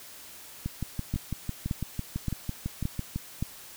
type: two click trains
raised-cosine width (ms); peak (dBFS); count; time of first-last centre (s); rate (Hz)
5; -16 / -18; 5 / 16; 1.14-3.426 / 0.66-3.16; 1.75 / 6
effects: white hiss -47 dBFS RMS until 3.76 s